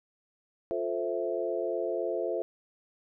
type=chord; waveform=sine; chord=F major seventh; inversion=none; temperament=equal with one note detuned; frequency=352.1 / 440 / 523.3 / 659.3 Hz; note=F4 / A4 / C5 / E5; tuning=+14 / 0 / 0 / 0 cents; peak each=-34 dBFS; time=0.71-2.42 s; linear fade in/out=0 ms; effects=none